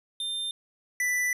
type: tone pair in turn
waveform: square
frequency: 3600 / 1982.3 Hz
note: A7 / B6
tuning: +39 / +6 cents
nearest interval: minor seventh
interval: 1033 cents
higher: first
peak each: -30 / -25 dBFS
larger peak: second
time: 0.2-0.51 / 1-1.33 s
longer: second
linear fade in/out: 2 ms
effects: resampled to 32000 Hz + 10-bit